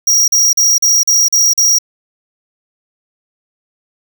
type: tone bursts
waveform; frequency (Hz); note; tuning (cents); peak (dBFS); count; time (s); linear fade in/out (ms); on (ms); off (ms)
square; 5690; F8; +31; -8; 7; 0.07-1.786; 5; 210; 41
effects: none